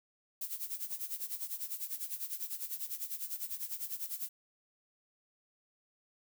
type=noise with tremolo; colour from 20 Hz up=violet; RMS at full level=-37 dBFS; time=0.41-4.29 s; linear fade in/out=5 ms; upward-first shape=sine; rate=10 Hz; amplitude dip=80%; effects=none